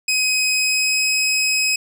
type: tone with pitch glide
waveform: 20% pulse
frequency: 2526 to 2541 Hz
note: D#7 to D#7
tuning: +26 to +36 cents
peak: -11 dBFS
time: 0.08-1.76 s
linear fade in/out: 5 ms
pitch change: +10 cents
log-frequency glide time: 0.55-1.07 s
effects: none